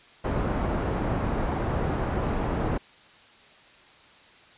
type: low-pass noise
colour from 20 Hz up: pink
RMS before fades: -27 dBFS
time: 0.24-2.78 s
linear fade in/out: 10 ms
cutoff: 1100 Hz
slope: 12 dB/octave
effects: white hiss -53 dBFS RMS until 4.57 s + resampled to 8000 Hz